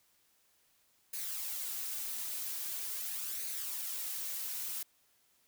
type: noise with flanger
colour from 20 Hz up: blue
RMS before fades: -39 dBFS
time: 1.13-4.83 s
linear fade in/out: 5 ms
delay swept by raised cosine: 0.46 to 4.06 ms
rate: 0.43 Hz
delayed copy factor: +0.5
effects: white hiss -71 dBFS RMS until 5.47 s